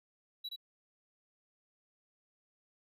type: tone with echo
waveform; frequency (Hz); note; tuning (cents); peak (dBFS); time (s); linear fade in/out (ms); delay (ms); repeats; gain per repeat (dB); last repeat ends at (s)
triangle; 3916; B7; -15; -37; 0.44-0.49; 10; 72; 1; -2; 0.562
effects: none